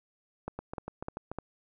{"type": "two click trains", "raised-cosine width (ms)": 1, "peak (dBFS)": [-21, -23], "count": [4, 6], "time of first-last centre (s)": [[0.48, 1.386], [0.59, 1.316]], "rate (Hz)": [3.31, 6.89], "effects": []}